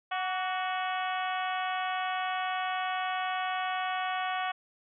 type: harmonic tone with a mistuned harmonic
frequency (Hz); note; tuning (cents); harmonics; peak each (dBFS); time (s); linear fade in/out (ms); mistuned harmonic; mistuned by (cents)
370; F#4; 0; 2 / 3 / 4 / 5 / 6 / 7 / 8 / 9; -32 / -36 / -38 / -40 / -42 / -43 / -44 / -45; 0.11-4.52; 10; 3; +40
effects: none